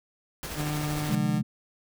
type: noise with tremolo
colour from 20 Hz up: pink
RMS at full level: -35 dBFS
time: 0.43-1.15 s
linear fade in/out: 0 ms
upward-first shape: sine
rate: 13 Hz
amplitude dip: 30%
type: tone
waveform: 30% pulse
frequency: 150 Hz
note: D3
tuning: 37 cents sharp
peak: -26 dBFS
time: 0.55-1.42 s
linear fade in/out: 50 ms
type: chord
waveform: sine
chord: F minor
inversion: second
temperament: just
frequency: 130.96 / 174.61 / 209.5 Hz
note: C3 / F3 / Ab3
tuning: +2 / 0 / +15 cents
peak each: -30 / -30 / -27 dBFS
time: 1.09-1.43 s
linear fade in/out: 10 ms
effects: none